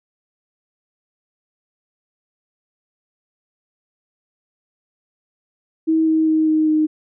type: tone with pitch steps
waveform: sine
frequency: 320.2 / 317.4 / 314.7 / 312 / 309.3 Hz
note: D#4 / D#4 / D#4 / D#4 / D#4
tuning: +50 / +35 / +20 / +5 / -10 cents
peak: -13 dBFS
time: 5.87-6.87 s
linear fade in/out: 20 ms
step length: 200 ms
effects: none